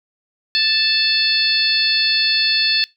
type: harmonic tone with a mistuned harmonic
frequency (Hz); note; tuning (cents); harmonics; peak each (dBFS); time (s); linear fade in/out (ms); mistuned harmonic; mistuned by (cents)
880; A5; 0; 2 / 3 / 4 / 5 / 6; -24 / -22 / -21 / -16 / -25; 0.55-2.84; 0; 6; -70
effects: noise-tail reverb RT60 0.2 s tail -22 dB re dry